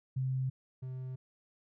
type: tone pair in turn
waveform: sine / triangle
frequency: 130.81 / 129.08 Hz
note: C3 / C3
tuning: 0 / -23 cents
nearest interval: unison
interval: 23 cents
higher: first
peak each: -30 / -36 dBFS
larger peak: first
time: 0.16-0.5 / 0.82-1.16 s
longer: neither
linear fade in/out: 10 ms
effects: none